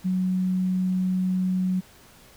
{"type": "tone", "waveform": "sine", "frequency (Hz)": 184.9, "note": "F#3", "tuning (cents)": -1, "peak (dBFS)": -21, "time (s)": [0.04, 1.81], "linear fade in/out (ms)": 20, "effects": ["pink hiss -52 dBFS RMS until 2.36 s"]}